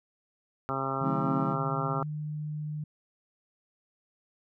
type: harmonic tone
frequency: 134.8 Hz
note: C#3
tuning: 48 cents flat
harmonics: 1 / 2 / 3 / 4 / 5 / 6 / 7 / 8 / 9 / 10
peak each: -37 / -38 / -38 / -40 / -39 / -38 / -40 / -41 / -35 / -36 dBFS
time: 0.69-2.03 s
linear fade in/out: 0 ms
type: tone with pitch glide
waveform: sine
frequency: 152.2 to 151.24 Hz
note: D#3 to D#3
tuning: -38 to -49 cents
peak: -32 dBFS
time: 1.01-2.84 s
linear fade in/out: 5 ms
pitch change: -11 cents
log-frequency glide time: 1.27-1.36 s
type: chord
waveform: triangle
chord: F# diminished seventh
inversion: none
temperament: just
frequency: 185 / 222 / 266.4 / 319.7 Hz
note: F#3 / A3 / C4 / Eb4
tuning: 0 / +16 / +31 / +47 cents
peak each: -33 / -35 / -30 / -35 dBFS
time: 1.02-1.57 s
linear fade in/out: 50 ms
effects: none